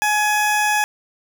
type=tone; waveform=20% pulse; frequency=842 Hz; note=G#5; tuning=24 cents sharp; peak=-11 dBFS; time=0.02-0.84 s; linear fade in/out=0 ms; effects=7-bit